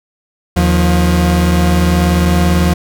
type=tone pair together; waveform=40% pulse; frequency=78.41 / 177.1 Hz; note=D#2 / F3; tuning=+14 / +24 cents; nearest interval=octave + major second; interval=1410 cents; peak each=-11 dBFS; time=0.56-2.74 s; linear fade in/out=10 ms; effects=none